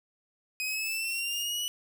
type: exponential sweep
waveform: sawtooth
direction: up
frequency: 2508 to 2960 Hz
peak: -27 dBFS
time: 0.6-1.68 s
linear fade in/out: 0 ms
type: noise with tremolo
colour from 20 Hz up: violet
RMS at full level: -45 dBFS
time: 0.63-1.53 s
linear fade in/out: 50 ms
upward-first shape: square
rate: 4.4 Hz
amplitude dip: 70%
effects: none